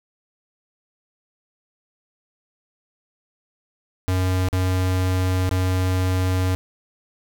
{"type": "tone with dropouts", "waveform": "square", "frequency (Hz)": 92.5, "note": "F#2", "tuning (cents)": 0, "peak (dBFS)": -19, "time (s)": [4.08, 6.55], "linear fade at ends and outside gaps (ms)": 0, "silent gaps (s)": [[4.486, 4.529], [5.492, 5.512]], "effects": []}